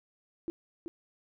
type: tone with echo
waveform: sine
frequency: 335.8 Hz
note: E4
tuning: 32 cents sharp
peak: -31 dBFS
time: 0.48-0.5 s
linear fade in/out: 0 ms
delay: 380 ms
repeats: 1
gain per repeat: -5 dB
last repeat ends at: 0.88 s
effects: none